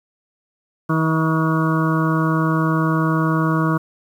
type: harmonic tone with a mistuned harmonic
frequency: 160 Hz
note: D#3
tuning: 49 cents sharp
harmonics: 1 / 2 / 3 / 4 / 6 / 7 / 8 / 9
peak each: -18 / -21 / -30 / -30 / -30 / -24 / -30 / -28 dBFS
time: 0.89-3.78 s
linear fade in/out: 10 ms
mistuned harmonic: 8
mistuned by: -26 cents
effects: 8-bit